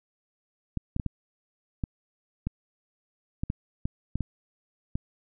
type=clicks; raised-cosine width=5 ms; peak=-16 dBFS; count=12; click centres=0.773 / 0.964 / 0.998 / 1.063 / 1.838 / 2.47 / 3.435 / 3.501 / 3.855 / 4.156 / 4.207 / 4.955 s; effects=none